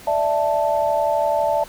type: chord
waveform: sine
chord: D suspended second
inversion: none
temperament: equal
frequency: 587.3 / 659.3 / 880 Hz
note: D5 / E5 / A5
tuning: 0 / 0 / 0 cents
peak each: -21 dBFS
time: 0.07-1.64 s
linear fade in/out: 5 ms
effects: pink hiss -42 dBFS RMS until 1.68 s